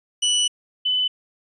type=tone pair in turn; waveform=sawtooth / sine; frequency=2960 / 3008 Hz; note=F#7 / F#7; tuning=0 / +28 cents; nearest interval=unison; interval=28 cents; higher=second; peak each=-14 / -18 dBFS; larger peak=first; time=0.22-0.48 / 0.85-1.08 s; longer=first; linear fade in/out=10 ms; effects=resampled to 24000 Hz